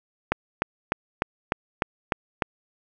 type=click train; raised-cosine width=0.5 ms; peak=-6 dBFS; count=8; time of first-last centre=0.32-2.422 s; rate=3.33 Hz; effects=none